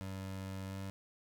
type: tone with pitch glide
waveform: 25% pulse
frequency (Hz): 95.8 to 96.97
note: G2 to G2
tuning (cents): -39 to -18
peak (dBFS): -37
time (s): 0.01-0.9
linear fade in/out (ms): 0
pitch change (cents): +21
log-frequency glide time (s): 0.66-0.78
effects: none